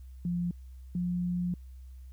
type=tone pair in turn; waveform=sine; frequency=174.61 / 177.25 Hz; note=F3 / F3; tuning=0 / +26 cents; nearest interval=unison; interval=26 cents; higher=second; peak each=-28 dBFS; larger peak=neither; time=0.25-0.51 / 0.95-1.54 s; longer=second; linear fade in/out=2 ms; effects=added 64 Hz sine -44 dBFS peak until 2.12 s + white hiss -71 dBFS RMS until 2.12 s